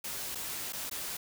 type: noise with dropouts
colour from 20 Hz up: white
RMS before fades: -38 dBFS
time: 0.04-1.17 s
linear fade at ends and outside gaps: 5 ms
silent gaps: 0.349-0.354 / 0.724-0.731 / 0.897-0.912 s
effects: none